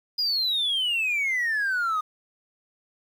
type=exponential sweep; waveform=triangle; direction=down; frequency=4978 to 1223 Hz; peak=-20 dBFS; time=0.18-2.01 s; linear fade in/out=10 ms; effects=tanh soft clip ceiling -18 dBFS + 9-bit